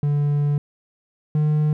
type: tone pair in turn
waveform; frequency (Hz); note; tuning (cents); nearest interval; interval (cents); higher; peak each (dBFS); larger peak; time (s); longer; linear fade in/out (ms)
triangle; 145.4 / 151.48; D3 / D#3; -17 / -46; minor second; 71; second; -15 / -14; second; 0.03-0.58 / 1.35-1.73; first; 2
effects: none